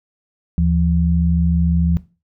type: tone pair together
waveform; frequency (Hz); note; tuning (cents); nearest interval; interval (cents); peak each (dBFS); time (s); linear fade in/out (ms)
sine; 76.21 / 170; D#2 / F3; -35 / -46; octave + major second; 1389; -16; 0.58-1.97; 0
effects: noise-tail reverb RT60 0.3 s tail -17 dB re dry